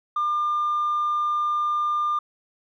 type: tone with tanh clipping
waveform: triangle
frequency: 1200 Hz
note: D6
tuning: 37 cents sharp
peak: -21 dBFS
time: 0.16-2.19 s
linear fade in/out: 5 ms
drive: 5 dB
effects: none

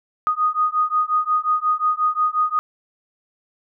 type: beating tone pair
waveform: sine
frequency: 1238 / 1243.6 Hz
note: D#6 / D#6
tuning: -9 / -1 cents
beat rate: 5.6 Hz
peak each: -20 dBFS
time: 0.27-2.59 s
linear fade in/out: 0 ms
effects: none

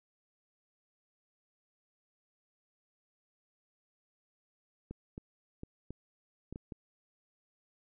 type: clicks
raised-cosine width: 3 ms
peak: -29 dBFS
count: 7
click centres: 4.91 / 5.179 / 5.634 / 5.906 / 6.526 / 6.559 / 6.722 s
effects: none

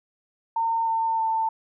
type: tone with pitch steps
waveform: sine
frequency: 911 / 902.1 / 893.3 Hz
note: A#5 / A5 / A5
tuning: -40 / +43 / +26 cents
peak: -21 dBFS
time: 0.56-1.49 s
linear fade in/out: 5 ms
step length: 310 ms
effects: none

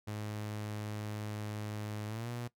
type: tone with pitch glide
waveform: sawtooth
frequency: 105.8 to 120.14 Hz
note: G#2 to B2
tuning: +33 to -47 cents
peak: -34 dBFS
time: 0.07-2.48 s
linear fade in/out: 10 ms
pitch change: +220 cents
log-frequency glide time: 2.07-2.29 s
effects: noise-tail reverb RT60 0.1 s tail -18 dB re dry

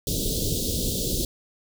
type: band-stop noise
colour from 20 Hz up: pink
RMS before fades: -26 dBFS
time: 0.07-1.25 s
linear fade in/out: 2 ms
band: 530 to 3400 Hz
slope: 48 dB/octave
effects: none

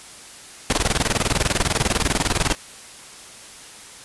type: noise with tremolo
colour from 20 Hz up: pink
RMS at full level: -18 dBFS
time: 0.7-2.55 s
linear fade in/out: 0 ms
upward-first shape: square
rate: 20 Hz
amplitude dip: 80%
effects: white hiss -41 dBFS RMS until 4.04 s + resampled to 24000 Hz

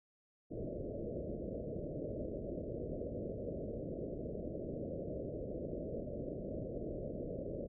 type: low-pass noise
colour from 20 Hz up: white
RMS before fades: -42 dBFS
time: 0.5-7.68 s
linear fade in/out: 20 ms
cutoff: 620 Hz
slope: 96 dB/octave
effects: none

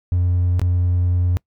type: tone with dropouts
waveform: triangle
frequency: 89 Hz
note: F2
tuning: 33 cents sharp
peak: -12 dBFS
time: 0.12-1.37 s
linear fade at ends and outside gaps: 0 ms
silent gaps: 0.595-0.616 s
effects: noise-tail reverb RT60 0.1 s tail -26 dB re dry + tanh soft clip ceiling -9 dBFS

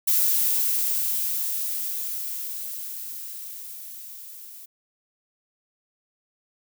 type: noise with level ramp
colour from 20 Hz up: violet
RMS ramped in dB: -20 to -43 dBFS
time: 0.07-4.66 s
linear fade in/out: 10 ms
effects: none

